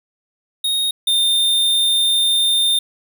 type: tone pair in turn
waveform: square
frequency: 3729 / 3623 Hz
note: A#7 / A7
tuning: 0 / +50 cents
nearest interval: unison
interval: 50 cents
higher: first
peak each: -17 / -14 dBFS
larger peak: second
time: 0.64-0.91 / 1.07-2.79 s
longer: second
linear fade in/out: 5 ms
effects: none